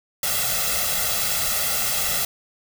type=noise with comb filter; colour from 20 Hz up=white; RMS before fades=-23 dBFS; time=0.23-2.25 s; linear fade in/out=2 ms; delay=1.5 ms; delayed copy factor=+0.95; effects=none